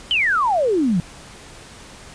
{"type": "exponential sweep", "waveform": "sine", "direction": "down", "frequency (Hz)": [3136, 162.5], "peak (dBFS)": -15, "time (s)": [0.11, 1], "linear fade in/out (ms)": 0, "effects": ["pink hiss -41 dBFS RMS until 2.14 s", "resampled to 22050 Hz"]}